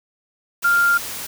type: tone in noise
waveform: sine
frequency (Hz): 1396.9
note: F6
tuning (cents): 0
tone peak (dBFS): -13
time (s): 0.64-0.98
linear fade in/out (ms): 10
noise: white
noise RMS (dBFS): -30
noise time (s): 0.62-1.27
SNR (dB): +14
effects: none